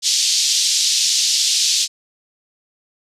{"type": "band-pass noise", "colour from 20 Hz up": "white", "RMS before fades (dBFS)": -17, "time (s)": [0.02, 1.88], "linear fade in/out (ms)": 50, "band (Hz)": [3500, 6500], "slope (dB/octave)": 24, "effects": ["resampled to 32000 Hz"]}